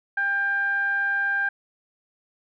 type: tone with low-pass filter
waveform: sawtooth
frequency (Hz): 796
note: G5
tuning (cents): +26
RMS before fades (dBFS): -24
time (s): 0.17-1.49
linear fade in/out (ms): 5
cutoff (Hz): 1600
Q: 10
effects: none